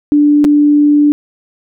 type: tone with dropouts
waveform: sine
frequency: 293.7 Hz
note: D4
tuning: in tune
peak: -5 dBFS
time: 0.12-1.12 s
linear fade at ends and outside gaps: 0 ms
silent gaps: 0.443-0.449 s
effects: none